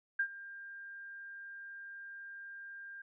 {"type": "tone with ADSR envelope", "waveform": "sine", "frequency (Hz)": 1598, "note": "G6", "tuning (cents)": 33, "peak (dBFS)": -27, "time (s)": [0.19, 3.02], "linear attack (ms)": 7, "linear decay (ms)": 75, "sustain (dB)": -18, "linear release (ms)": 6, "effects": []}